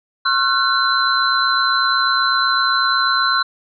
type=tone cluster; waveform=sine; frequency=1079 / 1366 / 1494 / 4053 Hz; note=C#6 / F6 / F#6 / B7; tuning=-47 / -39 / +16 / +44 cents; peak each=-19 dBFS; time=0.25-3.43 s; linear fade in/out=10 ms; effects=MP3 96 kbps